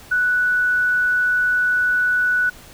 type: tone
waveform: sine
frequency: 1480 Hz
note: F#6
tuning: in tune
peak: -15 dBFS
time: 0.11-2.5 s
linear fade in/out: 10 ms
effects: pink hiss -43 dBFS RMS until 2.73 s